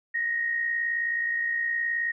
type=tone pair together; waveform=sine; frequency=1866 / 1925.1 Hz; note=A#6 / B6; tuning=+1 / -45 cents; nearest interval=minor second; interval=54 cents; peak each=-25 / -35 dBFS; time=0.14-2.12 s; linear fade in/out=10 ms; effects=none